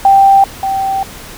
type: tone pair in turn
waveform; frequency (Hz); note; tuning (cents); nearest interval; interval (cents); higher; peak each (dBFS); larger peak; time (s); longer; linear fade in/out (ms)
sine; 785 / 776.9; G5 / G5; +2 / -16; unison; 18; first; -3 / -12; first; 0.05-0.44 / 0.63-1.03; second; 2
effects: pink hiss -31 dBFS RMS until 1.37 s